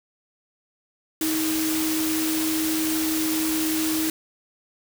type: tone in noise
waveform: sine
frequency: 316.4 Hz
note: D#4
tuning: 29 cents sharp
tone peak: -23 dBFS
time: 1.21-4.1 s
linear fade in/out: 2 ms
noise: white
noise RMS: -28 dBFS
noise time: 1.21-4.1 s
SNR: +2 dB
effects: none